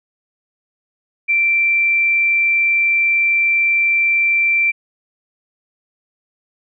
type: tone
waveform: sine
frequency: 2349 Hz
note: D7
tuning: in tune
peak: -12 dBFS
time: 1.28-4.72 s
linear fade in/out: 20 ms
effects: none